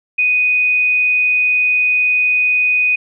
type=tone; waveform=sine; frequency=2489 Hz; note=D#7; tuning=in tune; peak=-11 dBFS; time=0.18-2.96 s; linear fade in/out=10 ms; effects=none